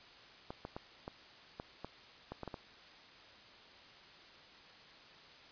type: clicks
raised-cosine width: 1 ms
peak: -28 dBFS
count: 10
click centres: 0.505 / 0.651 / 0.765 / 1.079 / 1.599 / 1.846 / 2.32 / 2.433 / 2.477 / 2.542 s
effects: white hiss -57 dBFS RMS until 5.51 s + resampled to 11025 Hz